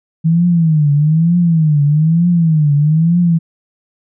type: tone with vibrato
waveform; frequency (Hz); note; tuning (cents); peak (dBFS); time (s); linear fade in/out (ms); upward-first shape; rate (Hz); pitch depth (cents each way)
sine; 159; D#3; +38; -8; 0.24-3.39; 20; triangle; 1.1; 190
effects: none